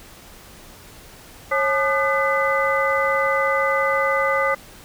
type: tone cluster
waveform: sine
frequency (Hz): 545 / 861 / 1213 / 1507 / 2012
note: C#5 / A5 / D#6 / F#6 / B6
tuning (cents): -29 / -38 / -44 / +31 / +32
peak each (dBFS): -21 / -28 / -22 / -29 / -23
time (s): 1.51-4.55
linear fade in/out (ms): 10
effects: pink hiss -44 dBFS RMS until 4.84 s